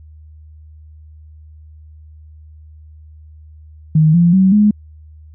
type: tone with pitch steps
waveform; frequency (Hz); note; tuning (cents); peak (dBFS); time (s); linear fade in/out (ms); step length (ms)
sine; 155.9 / 171.99 / 189.73 / 209.3; D#3 / F3 / F#3 / G#3; +4 / -26 / +44 / +14; -7; 3.95-4.71; 5; 190
effects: added 77 Hz sine -37 dBFS peak until 5.34 s